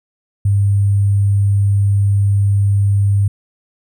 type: tone with sample-and-hold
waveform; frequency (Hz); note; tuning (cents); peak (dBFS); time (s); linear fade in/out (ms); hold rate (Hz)
sine; 100; G2; +35; -10; 0.45-3.28; 5; 8820
effects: none